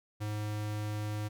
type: tone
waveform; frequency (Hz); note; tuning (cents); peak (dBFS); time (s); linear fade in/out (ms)
square; 105.6; G#2; +29; -34; 0.2-1.29; 20
effects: none